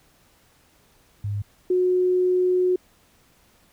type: tone pair in turn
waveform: sine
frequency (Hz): 102.3 / 364.6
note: G#2 / F#4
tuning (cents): -26 / -25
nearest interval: octave + minor seventh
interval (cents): 2201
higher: second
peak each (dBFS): -24 / -17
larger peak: second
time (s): 1.24-1.42 / 1.7-2.76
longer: second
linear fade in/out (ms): 5
effects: pink hiss -59 dBFS RMS until 3.72 s